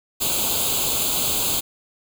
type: noise with comb filter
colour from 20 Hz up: white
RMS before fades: -22 dBFS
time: 0.2-1.61 s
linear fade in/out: 20 ms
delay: 0.27 ms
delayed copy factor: +0.9
effects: none